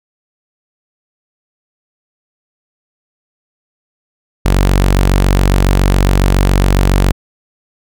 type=tone; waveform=sawtooth; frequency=47.22 Hz; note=F#1; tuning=36 cents sharp; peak=-4 dBFS; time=4.45-7.12 s; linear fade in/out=10 ms; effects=none